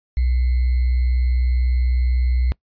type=tone with sample-and-hold; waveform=sine; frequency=62 Hz; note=B1; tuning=7 cents sharp; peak=-15 dBFS; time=0.17-2.52 s; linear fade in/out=0 ms; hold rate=2100 Hz; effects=noise-tail reverb RT60 0.1 s tail -23 dB re dry + resampled to 11025 Hz